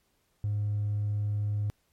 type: tone with hard clipping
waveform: sine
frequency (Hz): 103.7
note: G#2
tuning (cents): -2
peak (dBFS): -27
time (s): 0.44-1.7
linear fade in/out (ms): 0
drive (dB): 1
effects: pink hiss -72 dBFS RMS until 1.92 s + MP3 64 kbps